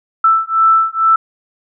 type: beating tone pair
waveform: sine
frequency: 1323 / 1325.2 Hz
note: E6 / E6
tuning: +6 / +9 cents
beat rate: 2.2 Hz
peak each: -12 dBFS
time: 0.24-1.16 s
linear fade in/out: 5 ms
effects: none